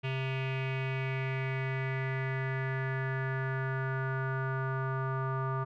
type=tone with low-pass filter sweep; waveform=square; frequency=132.4 Hz; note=C3; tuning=21 cents sharp; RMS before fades=-33 dBFS; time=0.03-5.65 s; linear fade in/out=20 ms; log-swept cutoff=2700 to 1200 Hz; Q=4.8; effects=none